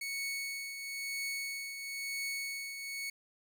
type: tone with tremolo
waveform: sawtooth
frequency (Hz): 2217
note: C#7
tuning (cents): 0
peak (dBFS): -31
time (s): 0.01-3.1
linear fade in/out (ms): 5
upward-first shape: triangle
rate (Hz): 1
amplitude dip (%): 55
effects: none